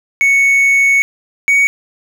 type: tone pair in turn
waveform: triangle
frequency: 2217 / 2241 Hz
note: C#7 / C#7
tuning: 0 / +18 cents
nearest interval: unison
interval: 18 cents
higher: second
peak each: -6 dBFS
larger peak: neither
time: 0.21-1.02 / 1.48-1.67 s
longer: first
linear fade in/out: 0 ms
effects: none